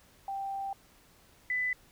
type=tone pair in turn; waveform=sine; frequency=785 / 1998.7 Hz; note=G5 / B6; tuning=+2 / +20 cents; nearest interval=octave + major third; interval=1618 cents; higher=second; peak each=-33 / -28 dBFS; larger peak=second; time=0.28-0.73 / 1.5-1.73 s; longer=first; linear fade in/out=2 ms; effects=pink hiss -61 dBFS RMS until 1.91 s